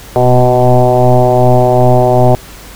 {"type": "tone with frequency modulation", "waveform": "sine", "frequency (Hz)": 373.7, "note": "F#4", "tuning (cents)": 17, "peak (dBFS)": -4, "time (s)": [0.16, 2.35], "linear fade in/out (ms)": 0, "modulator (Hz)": 125, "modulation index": 3.3, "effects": ["added 50 Hz sine -35 dBFS peak until 2.75 s", "pink hiss -33 dBFS RMS until 2.75 s"]}